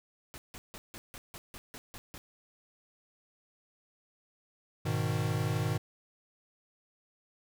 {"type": "noise bursts", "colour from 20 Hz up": "pink", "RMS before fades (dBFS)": -46, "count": 10, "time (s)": [0.34, 2.18], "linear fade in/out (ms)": 0, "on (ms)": 40, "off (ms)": 160}
{"type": "chord", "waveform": "square", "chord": "G# minor", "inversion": "none", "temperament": "equal", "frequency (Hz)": [103.83, 123.47, 155.56], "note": ["G#2", "B2", "D#3"], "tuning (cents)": [0, 0, 0], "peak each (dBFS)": -34, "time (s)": [4.85, 5.78], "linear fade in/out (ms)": 10}
{"effects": []}